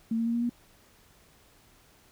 sine tone with pitch steps, 226.1 / 229.4 / 232.7 / 236.1 / 239.5 Hz, A3 / A#3 / A#3 / A#3 / A#3, +47 / -28 / -3 / +22 / +47 cents, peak -25 dBFS, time 0.11-0.495 s, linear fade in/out 5 ms, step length 77 ms, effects pink hiss -60 dBFS RMS until 2.11 s

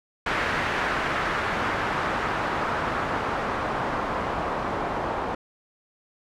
white noise with low-pass filter sweep, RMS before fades -27 dBFS, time 0.26-5.35 s, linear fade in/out 5 ms, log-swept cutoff 1700 to 900 Hz, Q 1.3, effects none

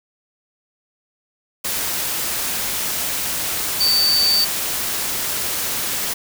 sine tone in noise, 4577 Hz, D8, 45 cents flat, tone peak -14 dBFS, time 3.8-4.45 s, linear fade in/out 10 ms, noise white, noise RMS -23 dBFS, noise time 1.64-6.14 s, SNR +6 dB, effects none

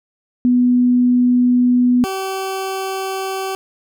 sine / 20% pulse tone pair in turn, 246.9 / 383.4 Hz, B3 / G4, 0 / -38 cents, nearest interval minor sixth, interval 762 cents, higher second, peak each -10 / -16 dBFS, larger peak first, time 0.45-2.04 / 2.04-3.55 s, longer first, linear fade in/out 0 ms, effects none

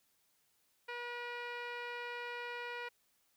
15% pulse tone with low-pass filter, 481.9 Hz, B4, 43 cents flat, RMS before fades -43 dBFS, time 0.88-2.89 s, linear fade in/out 10 ms, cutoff 2900 Hz, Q 3.6, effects white hiss -75 dBFS RMS until 3.36 s

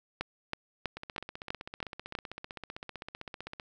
two click trains, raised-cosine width 0.3 ms, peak -16 / -24 dBFS, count 7 / 42, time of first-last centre 0.21-2.152 / 0.97-3.598 s, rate 3.09 / 15.6 Hz, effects none

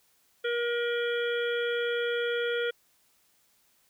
harmonic tone with a mistuned harmonic, 475.4 Hz, A#4, 34 cents sharp, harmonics 1 / 3 / 4 / 5 / 6 / 7, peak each -28 / -33 / -40 / -42 / -47 / -38 dBFS, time 0.44-2.71 s, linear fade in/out 10 ms, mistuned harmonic 6, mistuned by +100 cents, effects white hiss -67 dBFS RMS until 3.89 s

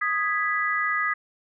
sine chord, G# minor, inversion second, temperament equal, 1244.5 / 1661.2 / 1975.5 Hz, D#6 / G#6 / B6, 0 / 0 / 0 cents, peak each -26 / -28 / -26 dBFS, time 0.01-1.14 s, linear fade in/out 10 ms, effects none

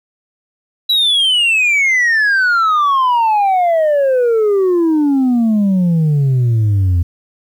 sine exponential sweep, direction down, 3951 to 84.3 Hz, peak -7 dBFS, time 0.89-7.03 s, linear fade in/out 10 ms, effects tanh soft clip ceiling -9 dBFS + 8-bit

